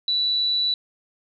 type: tone with amplitude modulation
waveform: sine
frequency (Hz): 3951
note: B7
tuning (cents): 0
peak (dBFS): -18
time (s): 0.08-0.74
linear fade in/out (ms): 2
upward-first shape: sine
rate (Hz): 148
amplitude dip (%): 25
effects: none